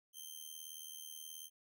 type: tone with amplitude modulation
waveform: 10% pulse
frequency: 3136 Hz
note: G7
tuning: in tune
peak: -36 dBFS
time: 0.13-1.5 s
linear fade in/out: 50 ms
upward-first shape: sine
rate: 78.6 Hz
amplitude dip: 80%
effects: none